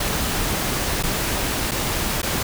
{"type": "noise with dropouts", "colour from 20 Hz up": "pink", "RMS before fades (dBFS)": -23, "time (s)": [0, 2.43], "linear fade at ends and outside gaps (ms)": 5, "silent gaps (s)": [[1.028, 1.034], [1.712, 1.716], [2.218, 2.229]], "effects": []}